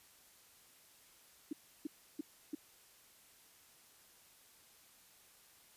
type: tone bursts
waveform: sine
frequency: 300 Hz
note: D4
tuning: 37 cents sharp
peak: -36 dBFS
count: 4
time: 1.51-2.55 s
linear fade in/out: 5 ms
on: 20 ms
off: 320 ms
effects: white hiss -64 dBFS RMS until 5.76 s + resampled to 32000 Hz